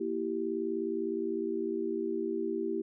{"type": "chord", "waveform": "sine", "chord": "E diminished", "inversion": "second", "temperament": "equal with one note detuned", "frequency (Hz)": [233.1, 329.6, 389.3], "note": ["Bb3", "E4", "G4"], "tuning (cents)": [0, 0, -12], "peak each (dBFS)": [-38, -34, -33], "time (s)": [0, 2.82], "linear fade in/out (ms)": 10, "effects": []}